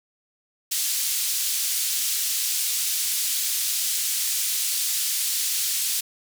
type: band-pass noise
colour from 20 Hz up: white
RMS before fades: -25 dBFS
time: 0.71-6.01 s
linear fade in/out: 10 ms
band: 3500 to 13000 Hz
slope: 12 dB/octave
effects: none